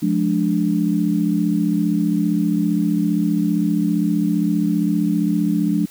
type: chord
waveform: sine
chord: D diminished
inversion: first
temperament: just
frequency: 176.2 / 211.4 / 293.7 Hz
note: F3 / Ab3 / D4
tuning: +16 / +31 / 0 cents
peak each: -20 dBFS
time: 0.02-5.86 s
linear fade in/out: 10 ms
effects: white hiss -45 dBFS RMS until 5.9 s